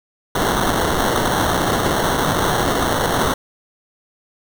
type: noise with sample-and-hold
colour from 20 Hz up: blue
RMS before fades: -18 dBFS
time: 0.35-3.34 s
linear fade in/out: 5 ms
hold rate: 2450 Hz
effects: none